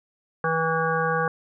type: harmonic tone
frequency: 162.4 Hz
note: E3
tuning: 26 cents flat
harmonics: 1 / 3 / 5 / 7 / 9 / 10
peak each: -29 / -26 / -29 / -27 / -29 / -30 dBFS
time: 0.44-1.28 s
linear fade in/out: 2 ms
effects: none